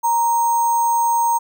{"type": "tone with sample-and-hold", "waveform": "sine", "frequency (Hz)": 935, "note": "A#5", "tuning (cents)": 5, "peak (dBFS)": -14, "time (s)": [0.03, 1.39], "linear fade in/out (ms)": 20, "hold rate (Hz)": 7350, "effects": []}